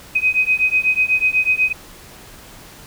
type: beating tone pair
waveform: sine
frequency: 2511 / 2519.1 Hz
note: D#7 / D#7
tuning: +15 / +21 cents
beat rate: 8.1 Hz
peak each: -17 dBFS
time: 0.15-1.73 s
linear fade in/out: 10 ms
effects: pink hiss -41 dBFS RMS until 2.86 s